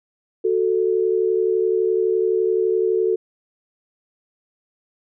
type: tone pair together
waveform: sine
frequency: 370 / 441.8 Hz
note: F#4 / A4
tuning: 0 / +7 cents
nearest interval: minor third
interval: 307 cents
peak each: -19 dBFS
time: 0.44-3.16 s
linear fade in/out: 10 ms
effects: none

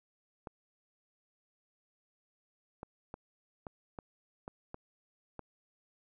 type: clicks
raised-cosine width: 1 ms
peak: -28 dBFS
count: 8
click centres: 0.472 / 2.831 / 3.141 / 3.668 / 3.988 / 4.479 / 4.744 / 5.393 s
effects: none

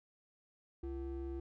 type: ring-modulated tone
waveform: triangle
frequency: 204.1 Hz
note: G#3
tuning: 30 cents flat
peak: -34 dBFS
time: 0.83-1.4 s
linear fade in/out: 5 ms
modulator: 137 Hz
effects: none

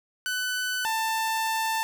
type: tone pair in turn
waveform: sawtooth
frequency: 1499 / 889.5 Hz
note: F#6 / A5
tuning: +22 / +19 cents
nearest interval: major sixth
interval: 903 cents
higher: first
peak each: -23 / -21 dBFS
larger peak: second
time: 0.26-0.85 / 0.85-1.83 s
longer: second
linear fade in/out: 0 ms
effects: none

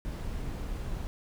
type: noise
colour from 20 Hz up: brown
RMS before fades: -35 dBFS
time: 0.05-1.07 s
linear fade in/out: 0 ms
effects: none

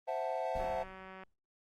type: chord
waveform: triangle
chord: F# half-diminished seventh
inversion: second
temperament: equal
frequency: 523.3 / 659.3 / 740 / 880 Hz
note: C5 / E5 / F#5 / A5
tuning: 0 / 0 / 0 / 0 cents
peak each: -37 / -36 / -37 / -39 dBFS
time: 0.07-0.84 s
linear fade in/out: 20 ms
type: noise with exponential decay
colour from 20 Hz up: brown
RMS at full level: -41 dBFS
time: 0.55-1.34 s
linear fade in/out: 2 ms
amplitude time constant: 170 ms
type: click train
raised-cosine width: 0.5 ms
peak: -35 dBFS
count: 121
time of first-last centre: 0.6-1.235 s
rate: 189 Hz
effects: Opus 32 kbps

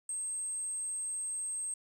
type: tone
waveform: sine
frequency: 8372 Hz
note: C9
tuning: in tune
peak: -34 dBFS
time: 0.09-1.74 s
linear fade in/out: 2 ms
effects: 10-bit

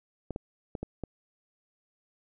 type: clicks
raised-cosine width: 2 ms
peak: -21 dBFS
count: 5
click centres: 0.307 / 0.361 / 0.752 / 0.83 / 1.037 s
effects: none

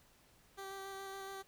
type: tone with vibrato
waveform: 15% pulse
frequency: 389.4 Hz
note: G4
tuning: 12 cents flat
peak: -38 dBFS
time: 0.57-1.43 s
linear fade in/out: 20 ms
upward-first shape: square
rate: 7.1 Hz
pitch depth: 10 cents each way
effects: pink hiss -67 dBFS RMS until 1.47 s

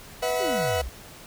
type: chord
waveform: 40% pulse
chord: B suspended fourth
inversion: none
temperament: equal with one note detuned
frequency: 493.9 / 645.3 / 740 Hz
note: B4 / E5 / F#5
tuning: 0 / -37 / 0 cents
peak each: -26 / -27 / -29 dBFS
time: 0.22-0.82 s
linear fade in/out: 10 ms
type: exponential sweep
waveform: sine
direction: down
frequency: 423.4 to 53 Hz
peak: -30 dBFS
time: 0.4-0.89 s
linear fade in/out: 5 ms
effects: pink hiss -45 dBFS RMS until 1.26 s

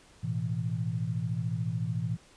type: chord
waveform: sine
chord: A suspended second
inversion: none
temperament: just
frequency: 110 / 123.75 / 165 Hz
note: A2 / B2 / E3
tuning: 0 / +4 / +2 cents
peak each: -33 dBFS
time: 0.23-2.17 s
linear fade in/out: 10 ms
effects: pink hiss -58 dBFS RMS until 2.36 s + resampled to 22050 Hz

